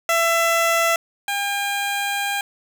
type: tone pair in turn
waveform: 15% pulse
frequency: 669 / 804.4 Hz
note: E5 / G5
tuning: +25 / +44 cents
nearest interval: minor third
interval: 319 cents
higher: second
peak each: -10 / -15 dBFS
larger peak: first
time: 0.09-0.96 / 1.28-2.41 s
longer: second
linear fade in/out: 2 ms
effects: none